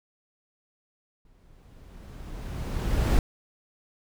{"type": "noise with exponential growth", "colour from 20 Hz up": "brown", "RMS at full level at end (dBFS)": -20, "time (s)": [1.25, 3.19], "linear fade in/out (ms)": 2, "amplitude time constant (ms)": 420, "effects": []}